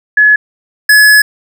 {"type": "tone pair in turn", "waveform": ["sine", "square"], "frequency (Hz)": [1700, 1700], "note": ["G#6", "G#6"], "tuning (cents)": [40, 40], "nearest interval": "unison", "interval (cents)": 0, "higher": "neither", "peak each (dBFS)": -3, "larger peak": "neither", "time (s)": [[0.17, 0.36], [0.89, 1.22]], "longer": "second", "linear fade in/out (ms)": 5, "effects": []}